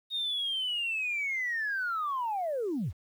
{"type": "linear sweep", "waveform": "sine", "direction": "down", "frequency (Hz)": [3729, 56], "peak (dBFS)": -28, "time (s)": [0.1, 2.93], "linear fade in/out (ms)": 50, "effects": ["tanh soft clip ceiling -25 dBFS", "10-bit"]}